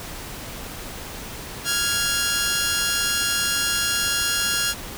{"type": "tone pair together", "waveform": "10% pulse", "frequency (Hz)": [1396.9, 1661.2], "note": ["F6", "G#6"], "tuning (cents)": [0, 0], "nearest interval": "minor third", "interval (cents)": 300, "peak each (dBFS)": -15, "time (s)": [1.64, 4.75], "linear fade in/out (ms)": 50, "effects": ["pink hiss -35 dBFS RMS until 4.97 s"]}